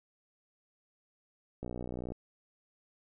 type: click train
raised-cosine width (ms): 2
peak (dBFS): -26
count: 31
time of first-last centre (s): 1.63-2.12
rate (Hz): 61.2
effects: none